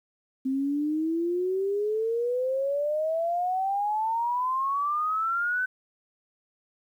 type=exponential sweep; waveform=sine; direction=up; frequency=260.9 to 1526 Hz; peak=-24 dBFS; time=0.45-5.66 s; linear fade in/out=10 ms; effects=10-bit